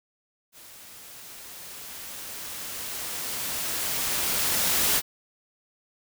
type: noise with level ramp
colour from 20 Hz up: white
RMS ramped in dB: -48 to -22 dBFS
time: 0.52-5.02 s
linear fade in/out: 50 ms
effects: none